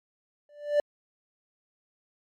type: tone with exponential growth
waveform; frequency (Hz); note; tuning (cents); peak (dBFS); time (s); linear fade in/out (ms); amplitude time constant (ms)
triangle; 587.3; D5; 0; -15; 0.49-0.8; 2; 67
effects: MP3 96 kbps